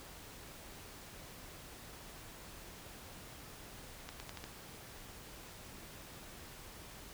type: accelerating click train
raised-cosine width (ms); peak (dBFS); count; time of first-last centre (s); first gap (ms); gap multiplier
0.2; -27; 5; 4.09-4.441; 110; 0.85
effects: pink hiss -52 dBFS RMS until 7.13 s